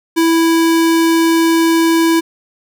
square tone, 329.6 Hz, E4, in tune, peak -10 dBFS, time 0.16-2.21 s, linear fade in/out 20 ms, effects none

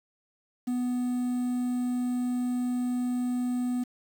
triangle tone with quantisation, 247.4 Hz, B3, 3 cents sharp, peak -24 dBFS, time 0.67-3.84 s, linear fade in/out 10 ms, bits 8, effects none

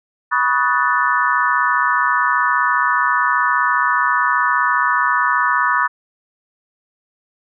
sine tone cluster, 980 / 1119 / 1254 / 1484 / 1756 Hz, B5 / C#6 / D#6 / F#6 / A6, -14 / +16 / +13 / +5 / -4 cents, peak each -20 dBFS, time 0.31-5.88 s, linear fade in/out 20 ms, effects none

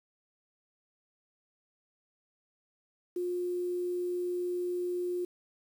sine tone with quantisation, 356.4 Hz, F4, 35 cents sharp, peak -30 dBFS, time 3.16-5.25 s, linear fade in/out 5 ms, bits 9, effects none

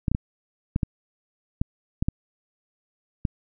clicks, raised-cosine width 5 ms, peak -10 dBFS, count 9, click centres 0.082 / 0.116 / 0.149 / 0.761 / 0.832 / 1.615 / 2.025 / 2.085 / 3.252 s, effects none

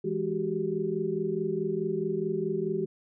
sine tone cluster, 165.6 / 207.8 / 372.7 / 397.4 Hz, E3 / G#3 / F#4 / G4, +8 / +1 / +13 / +24 cents, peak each -35 / -35 / -30 / -32 dBFS, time 0.04-2.86 s, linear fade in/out 10 ms, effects none

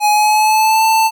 square tone with pitch glide, 839 to 886.3 Hz, G#5 to A5, +17 to +12 cents, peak -10 dBFS, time 0-1.11 s, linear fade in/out 50 ms, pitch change +95 cents, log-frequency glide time 0.11-0.85 s, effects none

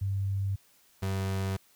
sine / 35% pulse tone pair in turn, 98 / 96.21 Hz, G2 / G2, 0 / -32 cents, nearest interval unison, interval 32 cents, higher first, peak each -27 dBFS, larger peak neither, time 0.01-0.56 / 1.02-1.57 s, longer neither, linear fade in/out 10 ms, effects white hiss -63 dBFS RMS until 1.75 s

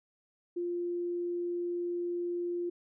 sine tone, 349.2 Hz, F4, in tune, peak -31 dBFS, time 0.56-2.7 s, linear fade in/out 10 ms, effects none

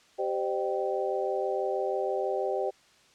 harmonic tone with a mistuned harmonic, 129.6 Hz, C3, 16 cents flat, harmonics 3 / 4 / 5 / 6, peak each -31 / -32 / -33 / -34 dBFS, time 0.18-2.71 s, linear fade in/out 20 ms, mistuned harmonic 5, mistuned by -120 cents, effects white hiss -60 dBFS RMS until 3.14 s + low-pass 6000 Hz 12 dB/octave

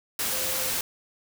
sine tone in noise, 520 Hz, C5, 11 cents flat, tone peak -37 dBFS, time 0.32-0.7 s, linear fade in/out 2 ms, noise white, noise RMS -28 dBFS, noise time 0.19-0.81 s, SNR -12 dB, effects none

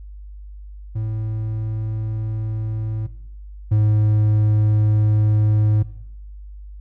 triangle tone pair in turn, 109.2 / 106.52 Hz, A2 / G#2, -13 / +44 cents, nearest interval unison, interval 43 cents, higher first, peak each -19 / -11 dBFS, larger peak second, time 0.95-3.07 / 3.71-5.83 s, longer neither, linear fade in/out 10 ms, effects noise-tail reverb RT60 0.8 s tail -18 dB re dry + added 50 Hz sine -34 dBFS peak until 6.8 s

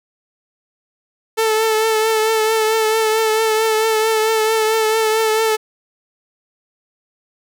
sawtooth tone with vibrato, 440 Hz, A4, in tune, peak -10 dBFS, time 1.37-5.57 s, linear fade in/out 20 ms, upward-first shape triangle, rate 4.5 Hz, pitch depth 34 cents each way, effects none

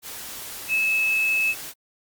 sine tone in noise, 2598 Hz, E7, 26 cents flat, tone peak -19 dBFS, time 0.68-1.55 s, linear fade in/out 50 ms, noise white, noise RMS -36 dBFS, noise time 0.02-1.74 s, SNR +14 dB, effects Opus 48 kbps

